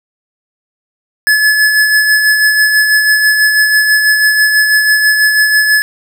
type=tone with tremolo; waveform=square; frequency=1714 Hz; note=A6; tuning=46 cents flat; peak=-6 dBFS; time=1.27-5.82 s; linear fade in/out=0 ms; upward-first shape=sine; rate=6.1 Hz; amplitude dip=40%; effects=none